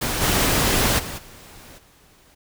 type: noise with level steps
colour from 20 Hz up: pink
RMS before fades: -24 / -19 / -32 / -44 / -54 dBFS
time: 0.01-2.35 s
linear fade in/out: 10 ms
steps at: 0.21 / 0.98 / 1.17 / 1.77 s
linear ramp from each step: 20 ms
effects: none